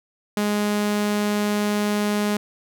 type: tone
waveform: sawtooth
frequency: 207.7 Hz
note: G#3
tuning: in tune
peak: -16 dBFS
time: 0.37-2.37 s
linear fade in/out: 2 ms
effects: none